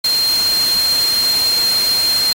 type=tone in noise; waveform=sine; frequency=4191 Hz; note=C8; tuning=2 cents sharp; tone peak=-13 dBFS; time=0.04-2.33 s; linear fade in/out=5 ms; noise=white; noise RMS=-23 dBFS; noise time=0.04-2.33 s; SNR=+7 dB; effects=AAC 48 kbps